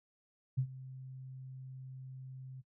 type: tone with ADSR envelope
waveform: sine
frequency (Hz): 130.81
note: C3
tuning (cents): 0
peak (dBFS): -27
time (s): 0.57-2.62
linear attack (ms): 17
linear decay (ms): 76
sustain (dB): -18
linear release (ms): 23
effects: noise-tail reverb RT60 0.1 s tail -17 dB re dry